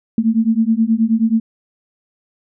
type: beating tone pair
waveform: sine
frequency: 220 / 229.4 Hz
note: A3 / A#3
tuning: 0 / -28 cents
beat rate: 9.4 Hz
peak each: -15 dBFS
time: 0.18-1.4 s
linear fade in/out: 2 ms
effects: none